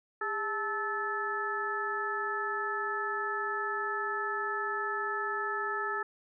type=harmonic tone with a mistuned harmonic; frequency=435 Hz; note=A4; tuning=20 cents flat; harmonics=1 / 2 / 3 / 4; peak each=-38 / -39 / -34 / -35 dBFS; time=0.21-6.03 s; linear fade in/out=5 ms; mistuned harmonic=1; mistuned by=-110 cents; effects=none